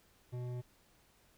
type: tone with hard clipping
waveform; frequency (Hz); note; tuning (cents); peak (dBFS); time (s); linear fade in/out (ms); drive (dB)
triangle; 123.47; B2; 0; -40; 0.32-0.62; 20; 15
effects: pink hiss -68 dBFS RMS until 1.37 s